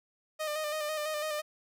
sawtooth tone with vibrato, 610 Hz, D#5, 34 cents flat, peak -28 dBFS, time 0.39-1.42 s, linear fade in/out 20 ms, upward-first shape square, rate 6 Hz, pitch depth 33 cents each way, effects none

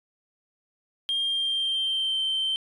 sine tone with pitch glide, 3210 to 3113 Hz, G7 to G7, +40 to -13 cents, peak -22 dBFS, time 1.09-2.56 s, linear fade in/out 0 ms, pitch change -53 cents, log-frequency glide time 1.21-2.19 s, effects tanh soft clip ceiling -21 dBFS

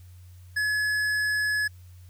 sine tone with tanh clipping, 1700 Hz, G#6, 40 cents sharp, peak -25 dBFS, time 0.56-1.68 s, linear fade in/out 10 ms, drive 13 dB, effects added 90 Hz sine -45 dBFS peak until 2.09 s + white hiss -62 dBFS RMS until 2.09 s

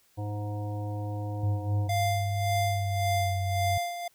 harmonic tone, 103.83 Hz, G#2, in tune, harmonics 1 / 3 / 5 / 7 / 9, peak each -31 / -40 / -42 / -43 / -47 dBFS, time 0.17-1.89 s, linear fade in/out 20 ms
sine tone with pitch glide, 100.3 to 94.94 Hz, G2 to F#2, +40 to +45 cents, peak -27 dBFS, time 1.43-3.78 s, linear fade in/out 5 ms, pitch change -95 cents, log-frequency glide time 2.65-3.34 s
square tone with tremolo, 697 Hz, F5, 4 cents flat, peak -26 dBFS, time 1.89-4.08 s, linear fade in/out 5 ms, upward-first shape sine, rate 1.8 Hz, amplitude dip 65%
effects white hiss -65 dBFS RMS until 4.14 s

